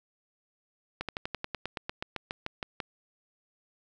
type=slowing click train; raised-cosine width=0.3 ms; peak=-17 dBFS; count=16; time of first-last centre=1.01-2.802 s; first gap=77 ms; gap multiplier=1.06; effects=none